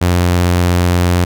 sawtooth tone, 88.4 Hz, F2, 22 cents sharp, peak -6 dBFS, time 0.01-1.25 s, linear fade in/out 10 ms, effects none

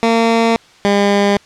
15% pulse tone pair in turn, 228.7 / 201.8 Hz, A#3 / G#3, -33 / -49 cents, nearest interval major second, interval 216 cents, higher first, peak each -4 dBFS, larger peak neither, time 0.03-0.56 / 0.85-1.37 s, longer first, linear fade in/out 0 ms, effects white hiss -45 dBFS RMS until 1.45 s + low-pass 5000 Hz 12 dB/octave

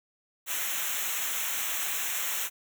white noise with comb filter, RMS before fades -31 dBFS, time 0.46-2.5 s, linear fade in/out 50 ms, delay 0.21 ms, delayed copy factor -0.95, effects none

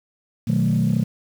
sine chord, B dominant seventh, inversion none, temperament equal with one note detuned, 123.47 / 155.56 / 185.85 / 220 Hz, B2 / D#3 / F#3 / A3, 0 / 0 / +8 / 0 cents, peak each -21 dBFS, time 0.47-1.04 s, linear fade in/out 10 ms, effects tanh soft clip ceiling -11 dBFS + 7-bit

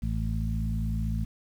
harmonic tone with a mistuned harmonic, 55.2 Hz, A1, 6 cents sharp, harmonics 1 / 2 / 3 / 4, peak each -29 / -32 / -34 / -35 dBFS, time 0.02-1.25 s, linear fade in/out 10 ms, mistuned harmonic 1, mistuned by +20 cents, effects 9-bit

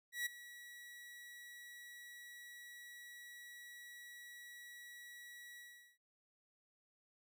sawtooth tone with ADSR envelope, 1930 Hz, B6, 40 cents flat, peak -33 dBFS, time 0.12-5.98 s, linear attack 140 ms, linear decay 12 ms, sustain -17 dB, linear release 400 ms, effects noise-tail reverb RT60 0.1 s tail -17 dB re dry

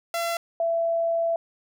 sawtooth / sine tone pair in turn, 678 / 668.3 Hz, E5 / E5, +49 / +24 cents, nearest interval unison, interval 25 cents, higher first, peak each -21 dBFS, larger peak neither, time 0.14-0.37 / 0.6-1.36 s, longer second, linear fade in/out 2 ms, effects none

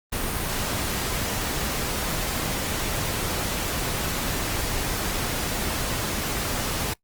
pink noise, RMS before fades -27 dBFS, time 0.12-6.94 s, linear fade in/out 10 ms, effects noise-tail reverb RT60 0.1 s tail -22 dB re dry + Opus 32 kbps

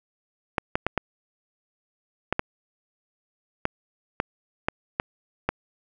clicks, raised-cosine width 0.5 ms, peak -7 dBFS, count 11, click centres 0.582 / 0.755 / 0.866 / 0.977 / 2.326 / 2.394 / 3.654 / 4.201 / 4.685 / 4.999 / 5.49 s, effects none

